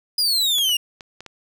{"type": "exponential sweep", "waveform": "40% pulse", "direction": "down", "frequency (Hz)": [5000, 2794], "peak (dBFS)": -16, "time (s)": [0.18, 0.77], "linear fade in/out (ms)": 5}
{"type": "clicks", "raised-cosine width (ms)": 0.2, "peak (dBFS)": -20, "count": 5, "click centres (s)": [0.584, 0.694, 1.008, 1.206, 1.263]}
{"effects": ["9-bit"]}